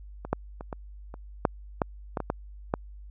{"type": "clicks", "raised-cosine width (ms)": 1, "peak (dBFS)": [-22, -10, -24, -20, -27, -6, -9, -14, -17, -12, -10], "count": 11, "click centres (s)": [0.25, 0.33, 0.609, 0.728, 1.141, 1.452, 1.818, 2.172, 2.203, 2.301, 2.739], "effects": ["added 50 Hz sine -42 dBFS peak until 3.1 s"]}